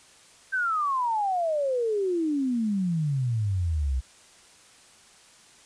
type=exponential sweep; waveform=sine; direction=down; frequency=1578 to 61.9 Hz; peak=-23 dBFS; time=0.52-4.01 s; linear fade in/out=20 ms; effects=white hiss -54 dBFS RMS until 5.65 s + resampled to 22050 Hz